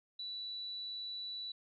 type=tone; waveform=sine; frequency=3951 Hz; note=B7; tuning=in tune; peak=-40 dBFS; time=0.19-1.52 s; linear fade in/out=5 ms; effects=none